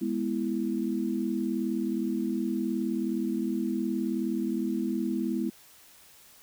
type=chord; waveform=sine; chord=E major; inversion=first; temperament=equal; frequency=207.7 / 246.9 / 329.6 Hz; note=G#3 / B3 / E4; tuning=0 / 0 / 0 cents; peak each=-31 dBFS; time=0.01-5.5 s; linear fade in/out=10 ms; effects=white hiss -55 dBFS RMS until 6.42 s